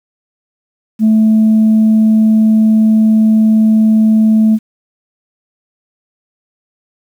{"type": "tone", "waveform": "sine", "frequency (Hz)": 218.7, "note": "A3", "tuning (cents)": -10, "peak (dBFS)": -4, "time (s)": [0.99, 4.59], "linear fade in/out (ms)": 50, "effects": ["tanh soft clip ceiling -3 dBFS", "7-bit"]}